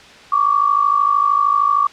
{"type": "tone pair together", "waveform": "sine", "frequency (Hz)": [1121.6, 1174.7], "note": ["C#6", "D6"], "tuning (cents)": [20, 0], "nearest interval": "minor second", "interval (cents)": 80, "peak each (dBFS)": -15, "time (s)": [0.32, 1.87], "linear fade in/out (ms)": 5, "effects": ["white hiss -41 dBFS RMS until 1.92 s", "low-pass 4000 Hz 12 dB/octave"]}